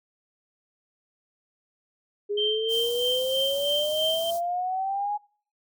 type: exponential sweep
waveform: sine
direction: up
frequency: 407.2 to 838 Hz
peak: -25 dBFS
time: 2.29-5.18 s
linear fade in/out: 20 ms
type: tone with tremolo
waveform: sine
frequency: 3136 Hz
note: G7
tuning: in tune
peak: -23 dBFS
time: 2.37-4.31 s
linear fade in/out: 10 ms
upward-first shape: sine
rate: 3.1 Hz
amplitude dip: 65%
type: band-stop noise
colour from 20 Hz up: white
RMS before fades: -39 dBFS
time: 2.68-4.41 s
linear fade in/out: 50 ms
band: 940 to 4600 Hz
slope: 24 dB/octave
effects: noise-tail reverb RT60 0.5 s tail -25 dB re dry